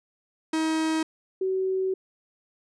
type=tone pair in turn; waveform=45% pulse / sine; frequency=317.9 / 378.2 Hz; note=D#4 / F#4; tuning=+37 / +38 cents; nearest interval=minor third; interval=301 cents; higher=second; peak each=-23 dBFS; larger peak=neither; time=0.53-1.03 / 1.41-1.94 s; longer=second; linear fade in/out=5 ms; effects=resampled to 22050 Hz